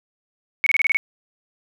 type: tone bursts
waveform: sine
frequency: 2217 Hz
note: C#7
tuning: in tune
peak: -14 dBFS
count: 7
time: 0.64-0.97 s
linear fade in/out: 0 ms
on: 24 ms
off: 27 ms
effects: none